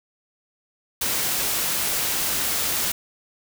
white noise, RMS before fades -24 dBFS, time 1.01-2.92 s, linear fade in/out 5 ms, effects none

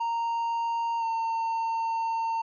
triangle tone with pitch glide, 927 to 909 Hz, A#5 to A#5, -10 to -44 cents, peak -24 dBFS, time 0-2.42 s, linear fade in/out 10 ms, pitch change -34 cents, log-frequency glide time 0.99-1.04 s, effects resampled to 16000 Hz

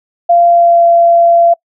sine tone with pitch glide, 690 to 682.5 Hz, F5 to F5, -21 to -40 cents, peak -4 dBFS, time 0.29-1.54 s, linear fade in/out 10 ms, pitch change -19 cents, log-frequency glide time 0.47-0.85 s, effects noise-tail reverb RT60 0.1 s tail -26 dB re dry

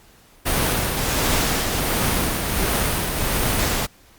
pink noise with tremolo, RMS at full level -19 dBFS, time 0.45-3.87 s, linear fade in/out 20 ms, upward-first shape triangle, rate 1.4 Hz, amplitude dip 40%, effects pink hiss -52 dBFS RMS until 4.18 s + Opus 48 kbps

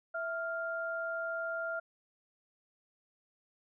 sine tone pair together, 659.2 / 1396.9 Hz, E5 / F6, 0 / 0 cents, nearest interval octave + minor second, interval 1300 cents, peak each -37 / -36 dBFS, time 0.14-1.8 s, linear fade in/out 10 ms, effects none

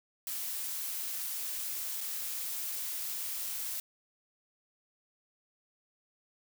blue noise with dropouts, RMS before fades -37 dBFS, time 0.27-3.8 s, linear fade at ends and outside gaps 1 ms, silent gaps 2.007-2.011 s, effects none

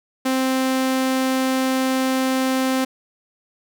sawtooth tone, 261.6 Hz, C4, in tune, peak -14 dBFS, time 0.25-2.85 s, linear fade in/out 10 ms, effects none

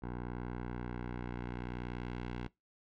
10% pulse tone with low-pass filter sweep, 60.6 Hz, B1, 32 cents flat, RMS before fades -41 dBFS, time 0.02-2.48 s, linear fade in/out 10 ms, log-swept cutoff 1300 to 3000 Hz, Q 1, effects noise-tail reverb RT60 0.2 s tail -23 dB re dry

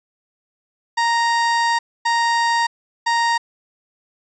30% pulse tone bursts at uneven times, 932.3 Hz, A#5, in tune, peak -13 dBFS, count 3, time 0.97-1.79 / 2.05-2.67 / 3.06-3.38 s, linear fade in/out 10 ms, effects resampled to 16000 Hz + 9-bit

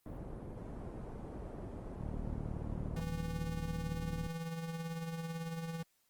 pink low-pass noise, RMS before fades -45 dBFS, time 0.06-3.01 s, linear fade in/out 0 ms, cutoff 620 Hz, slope 12 dB/octave
click train, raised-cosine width 5 ms, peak -29 dBFS, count 86, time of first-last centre 2.01-4.265 s, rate 37.7 Hz
square tone with tremolo, 164.81 Hz, E3, in tune, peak -37 dBFS, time 2.96-5.83 s, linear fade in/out 5 ms, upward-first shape triangle, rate 18 Hz, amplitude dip 55%
effects white hiss -75 dBFS RMS until 6.09 s + Opus 24 kbps

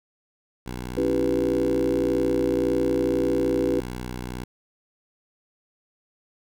10% pulse tone, 61.74 Hz, B1, in tune, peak -23 dBFS, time 0.66-4.44 s, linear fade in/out 5 ms
sine chord, C# half-diminished seventh, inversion none, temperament equal, 277.2 / 329.6 / 392 / 493.9 Hz, C#4 / E4 / G4 / B4, 0 / 0 / 0 / 0 cents, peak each -26 dBFS, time 0.97-3.8 s, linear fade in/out 5 ms
effects none

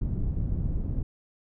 pink low-pass noise, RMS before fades -28 dBFS, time 0.01-1.03 s, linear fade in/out 5 ms, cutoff 160 Hz, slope 12 dB/octave, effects none

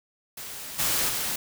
white noise with level steps, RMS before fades -38 / -25 / -29 dBFS, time 0.37-1.36 s, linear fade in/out 5 ms, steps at 0.78 / 1.08 s, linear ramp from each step 20 ms, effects none

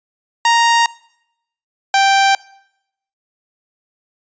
sawtooth tone pair in turn, 932.3 / 784 Hz, A#5 / G5, 0 / 0 cents, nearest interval minor third, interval 300 cents, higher first, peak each -6 dBFS, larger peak neither, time 0.45-0.86 / 1.94-2.35 s, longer neither, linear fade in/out 2 ms, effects noise-tail reverb RT60 0.8 s tail -23 dB re dry + resampled to 16000 Hz

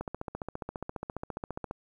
click train, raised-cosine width 1 ms, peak -21 dBFS, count 26, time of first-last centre 0.01-1.711 s, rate 14.7 Hz, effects 10-bit

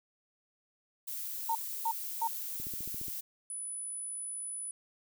violet noise, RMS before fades -39 dBFS, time 1.07-3.21 s, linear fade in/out 10 ms
sine tone bursts, 914 Hz, A#5, 34 cents flat, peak -28 dBFS, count 3, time 1.49-2.276 s, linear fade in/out 5 ms, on 62 ms, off 300 ms
click train, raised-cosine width 3 ms, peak -34 dBFS, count 8, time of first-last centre 2.6-3.083 s, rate 14.5 Hz
sine tone, 9956 Hz, D#9, in tune, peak -37 dBFS, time 3.5-4.71 s, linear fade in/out 2 ms
effects none

